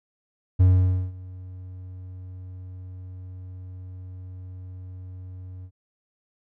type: tone with ADSR envelope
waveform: triangle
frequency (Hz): 92.1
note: F#2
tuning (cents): -7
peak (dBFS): -10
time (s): 0.59-5.71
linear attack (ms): 17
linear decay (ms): 510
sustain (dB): -24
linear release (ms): 68
effects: none